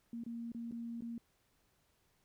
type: tone with dropouts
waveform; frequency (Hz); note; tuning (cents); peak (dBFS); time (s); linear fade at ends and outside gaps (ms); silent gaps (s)
sine; 233.1; A#3; 0; -40; 0.13-1.18; 2; 0.237-0.263 / 0.519-0.547 / 0.712-0.722 / 1.008-1.021
effects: pink hiss -75 dBFS RMS until 2.24 s